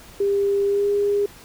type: tone with pitch glide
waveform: sine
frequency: 400 to 406.8 Hz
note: G4 to G#4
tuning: +35 to -36 cents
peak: -17 dBFS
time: 0.2-1.26 s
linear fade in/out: 5 ms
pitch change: +29 cents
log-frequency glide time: 0.65-0.9 s
effects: pink hiss -45 dBFS RMS until 1.44 s